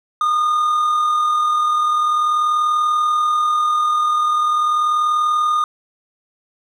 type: tone with amplitude modulation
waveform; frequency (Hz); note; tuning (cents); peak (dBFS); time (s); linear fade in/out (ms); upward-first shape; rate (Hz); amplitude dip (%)
triangle; 1222; D#6; -32; -11; 0.21-5.64; 2; sine; 40.4; 30
effects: none